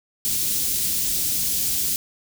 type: band-stop noise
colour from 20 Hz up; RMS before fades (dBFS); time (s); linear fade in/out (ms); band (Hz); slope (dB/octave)
white; -23; 0.25-1.96; 0; 250 to 4300; 12
effects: none